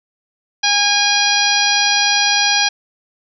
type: harmonic tone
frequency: 817 Hz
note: G#5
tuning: 29 cents flat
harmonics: 1 / 2 / 3 / 4 / 5 / 6 / 7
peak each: -20 / -20 / -20 / -20 / -20 / -20 / -20 dBFS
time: 0.63-2.69 s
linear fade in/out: 10 ms
effects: none